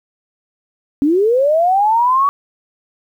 sine linear sweep, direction up, 270 to 1142 Hz, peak -10 dBFS, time 1.02-2.29 s, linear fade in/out 0 ms, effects 8-bit

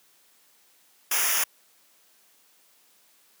white noise with comb filter, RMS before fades -24 dBFS, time 1.11-1.44 s, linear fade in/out 5 ms, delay 0.24 ms, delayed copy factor -0.95, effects white hiss -61 dBFS RMS until 3.4 s + high-pass 200 Hz 12 dB/octave

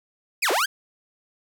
sawtooth linear two-way sweep, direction down then up, 2695 to 320.5 to 1675 Hz, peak -16 dBFS, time 0.42-0.66 s, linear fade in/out 10 ms, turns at 0.51 s, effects 8-bit

